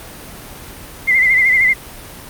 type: tone with vibrato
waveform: sine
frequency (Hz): 2062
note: C7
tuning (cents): -26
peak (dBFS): -9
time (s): 1.07-1.74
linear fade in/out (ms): 20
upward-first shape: sine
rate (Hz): 13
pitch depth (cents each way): 65
effects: pink hiss -34 dBFS RMS until 2.29 s + Opus 32 kbps